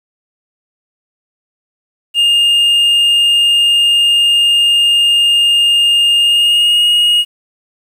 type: tone with pitch glide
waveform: triangle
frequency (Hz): 2824 to 2873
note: F7 to F7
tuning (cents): +19 to +48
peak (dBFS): -6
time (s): 2.14-7.25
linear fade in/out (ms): 50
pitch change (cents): +29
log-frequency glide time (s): 6.18-6.88
effects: 7-bit